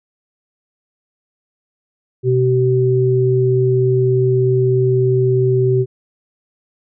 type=tone pair together; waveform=sine; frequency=126.2 / 381.9 Hz; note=B2 / G4; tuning=+38 / -45 cents; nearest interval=octave + perfect fifth; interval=1917 cents; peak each=-14 dBFS; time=2.23-5.86 s; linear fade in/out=50 ms; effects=none